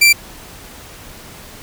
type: tone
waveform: sawtooth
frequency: 2349 Hz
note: D7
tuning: in tune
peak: -3 dBFS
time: 0.01-0.13 s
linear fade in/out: 10 ms
effects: pink hiss -37 dBFS RMS until 1.62 s